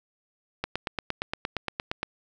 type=click train; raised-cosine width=0.3 ms; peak=-12 dBFS; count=13; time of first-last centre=0.64-2.03 s; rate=8.63 Hz; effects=none